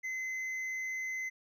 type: tone with hard clipping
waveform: triangle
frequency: 2049 Hz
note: C7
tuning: 37 cents flat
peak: -36 dBFS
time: 0.03-1.3 s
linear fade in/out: 20 ms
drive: 8 dB
effects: none